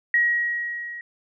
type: tone with level ramp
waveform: sine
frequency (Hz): 1900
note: A#6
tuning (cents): +33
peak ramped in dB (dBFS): -15 to -33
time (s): 0.14-1.01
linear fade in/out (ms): 2
effects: none